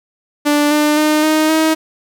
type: tone with pitch steps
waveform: sawtooth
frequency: 293.7 / 299.4 / 305.1 / 311 / 317 Hz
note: D4 / D4 / D#4 / D#4 / D#4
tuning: 0 / +33 / -34 / -1 / +32 cents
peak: -7 dBFS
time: 0.45-1.75 s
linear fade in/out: 20 ms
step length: 260 ms
effects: none